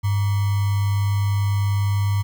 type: tone with sample-and-hold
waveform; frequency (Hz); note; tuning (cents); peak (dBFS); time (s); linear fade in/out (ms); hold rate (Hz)
sine; 100.4; G2; +42; -17; 0.03-2.23; 20; 1050
effects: none